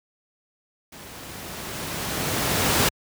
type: noise with level ramp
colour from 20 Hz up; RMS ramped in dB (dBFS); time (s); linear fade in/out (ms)
pink; -42 to -18; 0.92-2.89; 5
effects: high-pass 80 Hz 12 dB/octave